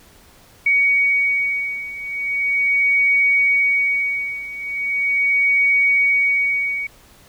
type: beating tone pair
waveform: sine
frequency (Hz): 2246 / 2246.39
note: C#7 / C#7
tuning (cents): +22 / +22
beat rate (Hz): 0.39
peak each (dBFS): -20 / -17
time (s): 0.66-6.87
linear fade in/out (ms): 5
effects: pink hiss -49 dBFS RMS until 7.28 s